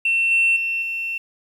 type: tone with level steps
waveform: sine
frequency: 2700 Hz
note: E7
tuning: 41 cents sharp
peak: -15 / -12 / -20 / -23 dBFS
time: 0.05-1.18 s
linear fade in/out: 5 ms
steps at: 0.31 / 0.56 / 0.82 s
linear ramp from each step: 5 ms
effects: tanh soft clip ceiling -12 dBFS + 8-bit